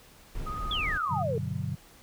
brown noise, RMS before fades -35 dBFS, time 0.35-0.98 s, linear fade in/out 5 ms
sine tone with vibrato, 1244.5 Hz, D#6, in tune, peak -34 dBFS, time 0.46-1.23 s, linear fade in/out 10 ms, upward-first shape square, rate 17 Hz, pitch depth 14 cents each way
sine exponential sweep, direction down, 3520 to 425.4 Hz, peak -28 dBFS, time 0.71-1.38 s, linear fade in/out 2 ms
sine chord, G major seventh, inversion none, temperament equal, 98 / 123.47 / 146.83 / 185 Hz, G2 / B2 / D3 / F#3, 0 / 0 / 0 / 0 cents, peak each -35 / -35 / -34 / -37 dBFS, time 1.09-1.76 s, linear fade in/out 20 ms
effects pink hiss -55 dBFS RMS until 2.02 s

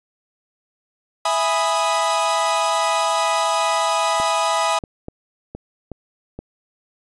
45% pulse chord, E major seventh, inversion none, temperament equal, 659.3 / 830.6 / 987.8 / 1244.5 Hz, E5 / G#5 / B5 / D#6, 0 / 0 / 0 / 0 cents, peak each -23 dBFS, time 1.25-4.79 s, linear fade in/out 5 ms
clicks, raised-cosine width 2 ms, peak -18 dBFS, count 6, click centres 4.2 / 4.838 / 5.084 / 5.55 / 5.917 / 6.39 s
effects resampled to 24000 Hz

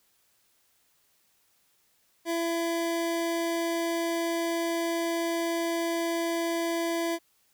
25% pulse tone, 335.4 Hz, E4, 30 cents sharp, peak -23 dBFS, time 2.25-7.19 s, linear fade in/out 50 ms, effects white hiss -68 dBFS RMS until 7.53 s

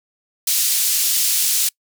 white band-pass noise, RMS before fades -18 dBFS, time 0.47-1.69 s, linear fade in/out 5 ms, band 3800 to 15000 Hz, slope 12 dB/octave, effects noise-tail reverb RT60 0.1 s tail -26 dB re dry

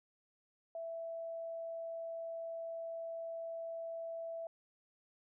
sine tone, 662 Hz, E5, 7 cents sharp, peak -40 dBFS, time 0.75-4.47 s, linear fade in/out 2 ms, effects none

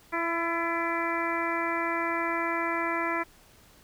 harmonic tone with a mistuned harmonic, 334.9 Hz, E4, 27 cents sharp, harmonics 1 / 2 / 3 / 4 / 5 / 6 / 7, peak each -33 / -35 / -32 / -34 / -36 / -34 / -37 dBFS, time 0.12-3.24 s, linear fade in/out 20 ms, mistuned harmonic 5, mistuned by +36 cents, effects pink hiss -57 dBFS RMS until 3.83 s

